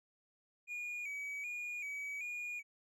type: tone with vibrato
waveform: triangle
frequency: 2355 Hz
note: D7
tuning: 4 cents sharp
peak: -38 dBFS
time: 0.67-2.63 s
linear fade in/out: 50 ms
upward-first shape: square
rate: 1.3 Hz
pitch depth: 60 cents each way
effects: none